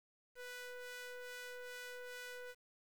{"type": "ring-modulated tone", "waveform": "sawtooth", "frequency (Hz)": 493.9, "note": "B4", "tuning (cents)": 0, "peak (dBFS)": -40, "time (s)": [0.35, 2.55], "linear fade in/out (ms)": 50, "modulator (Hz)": 989, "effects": ["11-bit"]}